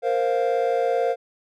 triangle chord, Bb suspended second, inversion none, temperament just, 466.2 / 524.4 / 699.2 Hz, Bb4 / C5 / F5, 0 / +4 / +2 cents, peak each -21 / -21 / -22 dBFS, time 0.02-1.16 s, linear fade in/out 50 ms, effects tanh soft clip ceiling -10 dBFS

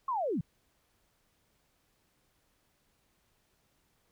sine linear sweep, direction down, 1108.7 to 123.5 Hz, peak -29 dBFS, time 0.08-0.41 s, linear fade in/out 5 ms, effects pink hiss -73 dBFS RMS until 4.11 s

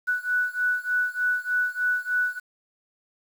sine beating tone pair, 1480 / 1483.3 Hz, F#6 / F#6, 0 / +4 cents, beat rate 3.3 Hz, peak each -25 / -26 dBFS, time 0.07-2.4 s, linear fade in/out 20 ms, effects 8-bit

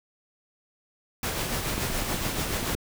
pink noise with tremolo, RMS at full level -28 dBFS, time 1.23-2.75 s, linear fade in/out 2 ms, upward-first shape sine, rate 7 Hz, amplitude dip 35%
click train, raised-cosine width 3 ms, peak -19 dBFS, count 9, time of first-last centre 1.78-2.75 s, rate 8.25 Hz
effects none

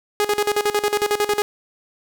sawtooth tone with tremolo, 414.9 Hz, G#4, 2 cents flat, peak -12 dBFS, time 0.2-1.42 s, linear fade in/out 0 ms, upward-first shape square, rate 11 Hz, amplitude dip 80%, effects none

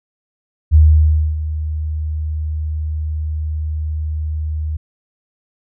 sine tone with ADSR envelope, 77.2 Hz, D#2, 13 cents flat, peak -4 dBFS, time 0.71-4.77 s, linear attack 38 ms, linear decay 610 ms, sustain -14 dB, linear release 8 ms, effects none

